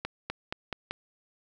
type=accelerating click train; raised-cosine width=0.3 ms; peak=-16 dBFS; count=5; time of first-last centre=0.05-0.91 s; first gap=250 ms; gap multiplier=0.9; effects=none